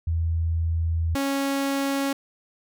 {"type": "tone pair in turn", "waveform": ["sine", "sawtooth"], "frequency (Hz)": [82.41, 275.9], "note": ["E2", "C#4"], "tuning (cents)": [0, -8], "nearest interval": "octave + major sixth", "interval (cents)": 2092, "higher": "second", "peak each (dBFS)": [-21, -19], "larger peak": "second", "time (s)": [[0.07, 1.15], [1.15, 2.13]], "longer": "first", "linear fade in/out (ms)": 5, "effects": []}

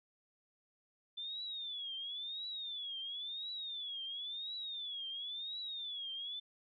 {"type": "tone with vibrato", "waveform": "sine", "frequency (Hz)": 3520, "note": "A7", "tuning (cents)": 0, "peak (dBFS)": -40, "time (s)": [1.17, 6.4], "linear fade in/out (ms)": 10, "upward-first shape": "triangle", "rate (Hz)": 0.96, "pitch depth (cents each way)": 200, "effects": []}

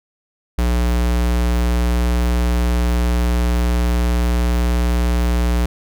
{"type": "tone", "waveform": "square", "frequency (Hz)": 59.9, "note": "A#1", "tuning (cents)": 48, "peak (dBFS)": -15, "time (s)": [0.58, 5.66], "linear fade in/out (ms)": 5, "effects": []}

